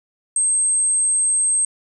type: tone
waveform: sine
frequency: 8372 Hz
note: C9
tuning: in tune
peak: -15 dBFS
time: 0.36-1.65 s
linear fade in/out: 2 ms
effects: none